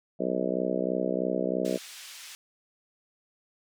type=harmonic tone; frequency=63.1 Hz; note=B1; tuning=38 cents sharp; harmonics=3 / 4 / 5 / 6 / 7 / 8 / 9 / 10; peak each=-34 / -34 / -34 / -34 / -34 / -34 / -34 / -34 dBFS; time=0.19-1.78 s; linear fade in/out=20 ms
type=band-pass noise; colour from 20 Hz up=pink; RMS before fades=-45 dBFS; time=1.65-2.35 s; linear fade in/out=0 ms; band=2400 to 9600 Hz; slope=12 dB/octave
effects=none